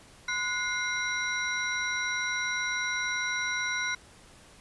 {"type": "tone cluster", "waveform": "sine", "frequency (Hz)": [1025, 1462, 2113, 3946, 5730], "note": ["C6", "F#6", "C7", "B7", "F8"], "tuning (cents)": [-36, -21, 16, -2, 44], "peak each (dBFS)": [-39, -32, -32, -36, -39], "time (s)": [0.28, 3.95], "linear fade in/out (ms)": 5, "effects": ["pink hiss -54 dBFS RMS until 4.6 s", "resampled to 24000 Hz"]}